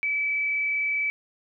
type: tone with frequency modulation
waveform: sine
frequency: 2300 Hz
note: D7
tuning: 37 cents flat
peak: -23 dBFS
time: 0.03-1.1 s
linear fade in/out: 0 ms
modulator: 35.3 Hz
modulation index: 0.57
effects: none